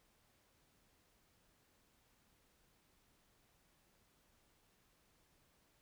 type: silence
effects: pink hiss -74 dBFS RMS until 5.81 s